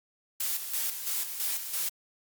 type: noise with tremolo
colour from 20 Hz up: blue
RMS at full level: -30 dBFS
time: 0.4-1.89 s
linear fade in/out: 5 ms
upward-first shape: square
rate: 3 Hz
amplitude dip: 55%
effects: Opus 48 kbps